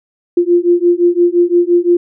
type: beating tone pair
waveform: sine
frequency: 346.2 / 352 Hz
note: F4 / F4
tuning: -15 / +14 cents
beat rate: 5.8 Hz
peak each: -11 dBFS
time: 0.37-1.97 s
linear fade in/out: 5 ms
effects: none